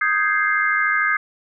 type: chord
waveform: sine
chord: Ab major seventh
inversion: second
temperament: equal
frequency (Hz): 1244.5 / 1568 / 1661.2 / 2093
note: Eb6 / G6 / Ab6 / C7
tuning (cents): 0 / 0 / 0 / 0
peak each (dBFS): -22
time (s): 0.01-1.17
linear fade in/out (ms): 5
effects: none